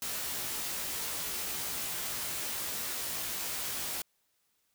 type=noise with comb filter; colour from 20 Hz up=white; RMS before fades=-36 dBFS; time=0.02-4.02 s; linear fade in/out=2 ms; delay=17 ms; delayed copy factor=+0.8; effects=white hiss -75 dBFS RMS until 4.74 s